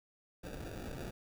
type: noise with sample-and-hold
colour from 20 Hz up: pink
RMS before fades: -44 dBFS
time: 0.43-1.11 s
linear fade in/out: 10 ms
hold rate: 1050 Hz
effects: none